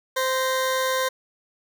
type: tone pair together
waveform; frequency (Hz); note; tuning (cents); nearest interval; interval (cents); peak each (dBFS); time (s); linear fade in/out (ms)
20% pulse; 520.1 / 1864.7; C5 / A#6; -10 / 0; octave + minor seventh; 2210; -17 / -26; 0.16-1.09; 10
effects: none